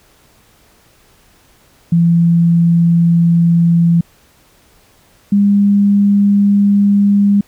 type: tone pair in turn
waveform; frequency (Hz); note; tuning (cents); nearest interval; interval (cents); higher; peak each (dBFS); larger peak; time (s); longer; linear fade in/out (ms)
sine; 169.3 / 201.8; E3 / G#3; +46 / -49; minor third; 305; second; -7; neither; 1.92-4.01 / 5.32-7.41; neither; 5
effects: pink hiss -50 dBFS RMS until 7.47 s